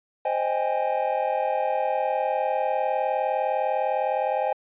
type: chord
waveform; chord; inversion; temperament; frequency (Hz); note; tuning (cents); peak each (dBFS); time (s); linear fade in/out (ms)
triangle; Ab major seventh; first; equal with one note detuned; 523.3 / 622.3 / 790.8 / 830.6; C5 / Eb5 / G5 / Ab5; 0 / 0 / +15 / 0; -26; 0.25-4.53; 5
effects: resampled to 8000 Hz